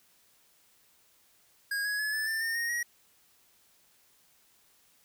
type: tone with pitch steps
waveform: square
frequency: 1636 / 1671.3 / 1707.4 / 1744.3 / 1782 / 1820.5 / 1859.8 / 1900 Hz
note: G#6 / G#6 / G#6 / A6 / A6 / A#6 / A#6 / A#6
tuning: -26 / +10 / +47 / -16 / +22 / -41 / -5 / +33 cents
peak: -30 dBFS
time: 1.71-2.83 s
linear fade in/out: 5 ms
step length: 140 ms
effects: white hiss -65 dBFS RMS until 5.04 s